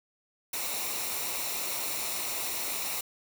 white noise with comb filter, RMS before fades -33 dBFS, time 0.53-3.01 s, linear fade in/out 5 ms, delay 0.62 ms, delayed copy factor -0.55, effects none

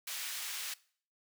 pink high-pass noise, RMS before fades -40 dBFS, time 0.07-0.74 s, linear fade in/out 5 ms, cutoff 2100 Hz, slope 12 dB/octave, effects noise-tail reverb RT60 0.5 s tail -21 dB re dry

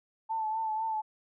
sine tone with vibrato, 880 Hz, A5, in tune, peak -29 dBFS, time 0.29-1.02 s, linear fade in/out 20 ms, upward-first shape triangle, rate 4 Hz, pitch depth 42 cents each way, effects none

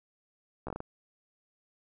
slowing click train, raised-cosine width 1 ms, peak -23 dBFS, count 6, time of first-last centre 0.67-0.804 s, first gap 14 ms, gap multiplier 1.33, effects none

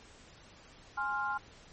sine chord, F minor, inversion first, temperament equal with one note detuned, 830.6 / 1052.6 / 1396.9 Hz, Ab5 / C6 / F6, 0 / +10 / 0 cents, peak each -36 / -37 / -34 dBFS, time 0.97-1.38 s, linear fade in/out 10 ms, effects pink hiss -56 dBFS RMS until 1.72 s + MP3 32 kbps

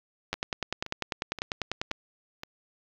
two click trains, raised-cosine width 0.2 ms, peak -11 / -19 dBFS, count 17 / 5, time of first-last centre 0.33-1.914 / 0.34-2.434 s, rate 10.1 / 1.91 Hz, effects low-pass 5000 Hz 12 dB/octave + 8-bit

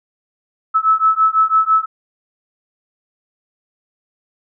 sine beating tone pair, 1300 / 1306 Hz, E6 / E6, -24 / -17 cents, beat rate 6 Hz, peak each -14 / -14 dBFS, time 0.74-1.86 s, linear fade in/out 20 ms, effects none

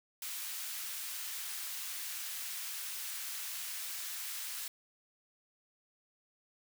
white high-pass noise, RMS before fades -41 dBFS, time 0.22-4.68 s, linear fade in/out 2 ms, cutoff 1400 Hz, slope 12 dB/octave, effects none

